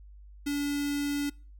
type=tone with notch filter; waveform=square; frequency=287.1 Hz; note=D4; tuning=39 cents flat; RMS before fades=-30 dBFS; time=0.46-1.3 s; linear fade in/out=10 ms; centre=760 Hz; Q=0.65; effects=noise-tail reverb RT60 0.4 s tail -25 dB re dry + added 50 Hz sine -47 dBFS peak until 1.59 s